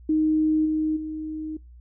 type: tone with level steps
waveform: sine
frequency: 311.1 Hz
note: D#4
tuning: in tune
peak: -18 / -21 / -29 dBFS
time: 0.09-1.57 s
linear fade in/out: 5 ms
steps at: 0.65 / 0.96 s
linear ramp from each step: 10 ms
effects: noise-tail reverb RT60 0.2 s tail -24 dB re dry + added 60 Hz sine -44 dBFS peak until 1.8 s